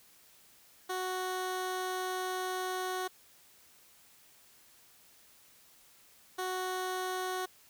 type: tone bursts at uneven times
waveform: 15% pulse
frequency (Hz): 370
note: F#4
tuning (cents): 0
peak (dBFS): -27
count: 2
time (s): 0.89-3.08 / 6.38-7.46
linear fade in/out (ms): 10
effects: white hiss -61 dBFS RMS until 7.69 s